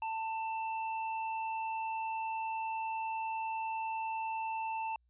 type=tone with hard clipping; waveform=sine; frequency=890 Hz; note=A5; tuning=20 cents sharp; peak=-36 dBFS; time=0.02-4.96 s; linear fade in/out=2 ms; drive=14 dB; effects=added 60 Hz sine -69 dBFS peak until 5.09 s + resampled to 8000 Hz